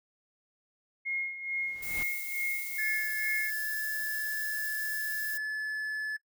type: tone with tremolo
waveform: sine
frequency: 2149 Hz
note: C7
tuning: 46 cents sharp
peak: -29 dBFS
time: 1.05-3.51 s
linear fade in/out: 20 ms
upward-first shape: sine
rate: 2.3 Hz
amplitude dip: 70%
type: noise with exponential growth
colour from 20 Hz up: pink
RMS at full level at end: -40 dBFS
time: 1.43-2.03 s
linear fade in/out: 1 ms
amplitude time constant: 130 ms
type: noise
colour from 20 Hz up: violet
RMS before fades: -39 dBFS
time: 1.82-5.38 s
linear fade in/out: 10 ms
type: tone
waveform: triangle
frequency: 1726 Hz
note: A6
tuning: 34 cents flat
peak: -29 dBFS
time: 2.78-6.17 s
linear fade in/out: 10 ms
effects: noise-tail reverb RT60 0.1 s tail -20 dB re dry